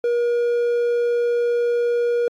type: tone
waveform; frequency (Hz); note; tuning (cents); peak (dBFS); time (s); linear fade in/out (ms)
triangle; 477.1; A#4; +40; -15; 0.04-2.28; 2
effects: AAC 64 kbps